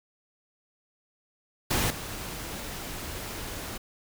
pink noise with level steps, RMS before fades -26 / -37 dBFS, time 1.7-3.78 s, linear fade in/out 10 ms, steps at 1.9 s, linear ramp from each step 5 ms, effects none

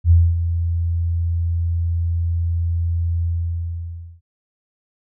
sine tone with ADSR envelope, 84.6 Hz, E2, 45 cents sharp, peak -7 dBFS, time 0.04-4.21 s, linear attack 68 ms, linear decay 240 ms, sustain -10 dB, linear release 970 ms, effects none

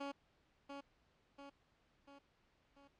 15% pulse tone with echo, 280 Hz, C#4, 18 cents sharp, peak -36 dBFS, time 0-0.12 s, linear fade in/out 10 ms, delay 690 ms, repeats 4, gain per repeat -5 dB, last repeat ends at 2.88 s, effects pink hiss -75 dBFS RMS until 2.99 s + low-pass 4000 Hz 12 dB/octave

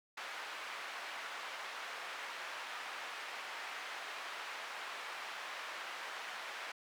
white band-pass noise, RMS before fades -45 dBFS, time 0.17-6.72 s, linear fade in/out 5 ms, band 760 to 2100 Hz, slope 12 dB/octave, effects none

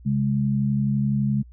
sine tone pair together, 134.92 / 206.8 Hz, C#3 / G#3, -46 / -7 cents, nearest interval perfect fifth, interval 739 cents, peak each -22 / -22 dBFS, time 0.05-1.43 s, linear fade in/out 20 ms, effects added 60 Hz sine -43 dBFS peak until 1.52 s

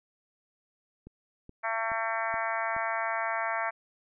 click train, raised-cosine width 3 ms, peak -33 dBFS, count 5, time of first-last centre 1.07-2.765 s, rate 2.36 Hz
harmonic tone, 225 Hz, A3, 39 cents sharp, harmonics 3 / 4 / 5 / 6 / 7 / 8 / 9 / 10, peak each -34 / -35 / -36 / -37 / -37 / -38 / -39 / -39 dBFS, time 1.63-3.71 s, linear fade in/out 20 ms
effects none

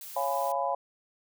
blue noise, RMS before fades -43 dBFS, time 0.01-0.52 s, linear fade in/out 2 ms
sine chord, C# dominant seventh, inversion none, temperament just, 554.4 / 693 / 831.5 / 997.9 Hz, C#5 / E#5 / G#5 / B5, 0 / -14 / +2 / +18 cents, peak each -32 dBFS, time 0.16-0.75 s, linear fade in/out 5 ms
effects none

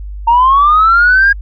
sine linear sweep, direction up, 912 to 1640 Hz, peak -4 dBFS, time 0.27-1.33 s, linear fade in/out 10 ms, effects tanh soft clip ceiling -1 dBFS + added 50 Hz sine -22 dBFS peak until 1.41 s

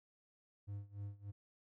triangle tone with tremolo, 101.2 Hz, G#2, 44 cents flat, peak -39 dBFS, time 0.67-1.32 s, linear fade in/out 20 ms, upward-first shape sine, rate 3.4 Hz, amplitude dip 90%, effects none

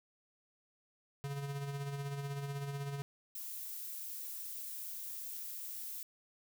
square tone with tremolo, 140.6 Hz, C#3, 25 cents sharp, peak -37 dBFS, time 1.24-3.02 s, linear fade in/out 0 ms, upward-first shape sine, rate 16 Hz, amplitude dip 45%
violet noise, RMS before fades -44 dBFS, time 3.35-6.03 s, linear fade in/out 2 ms
effects none

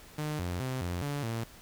sawtooth tone with pitch steps, 151.5 / 88.4 / 129.5 / 88.1 / 143.8 / 114.5 Hz, D#3 / F2 / C3 / F2 / D3 / A#2, -46 / +22 / -17 / +16 / -36 / -31 cents, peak -28 dBFS, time 0.18-1.44 s, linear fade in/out 5 ms, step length 210 ms, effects pink hiss -53 dBFS RMS until 1.61 s

